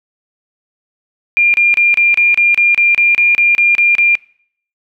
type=tone bursts; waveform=sine; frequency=2400 Hz; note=D7; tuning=37 cents sharp; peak=-7 dBFS; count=14; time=1.37-4.153 s; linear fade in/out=0 ms; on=170 ms; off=31 ms; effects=noise-tail reverb RT60 0.6 s tail -23 dB re dry